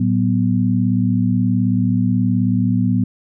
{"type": "tone cluster", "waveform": "sine", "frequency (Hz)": [112.3, 188.4, 247.1], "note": ["A2", "F#3", "B3"], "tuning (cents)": [36, 32, 1], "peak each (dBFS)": -18, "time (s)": [0, 3.04], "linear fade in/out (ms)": 5, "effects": []}